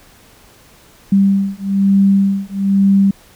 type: beating tone pair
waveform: sine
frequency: 196 / 197.1 Hz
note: G3 / G3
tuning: 0 / +10 cents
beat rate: 1.1 Hz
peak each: -13 dBFS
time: 1.12-3.11 s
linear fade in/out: 5 ms
effects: pink hiss -46 dBFS RMS until 3.35 s